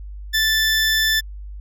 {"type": "tone", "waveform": "20% pulse", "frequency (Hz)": 1760, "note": "A6", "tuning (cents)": 0, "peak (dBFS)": -11, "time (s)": [0.33, 1.21], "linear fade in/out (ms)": 20, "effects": ["added 50 Hz sine -31 dBFS peak until 1.6 s"]}